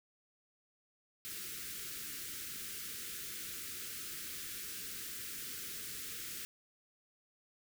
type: band-stop noise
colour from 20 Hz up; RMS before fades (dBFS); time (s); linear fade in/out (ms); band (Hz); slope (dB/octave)
white; -44; 1.25-6.45; 0; 470 to 1300; 48
effects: none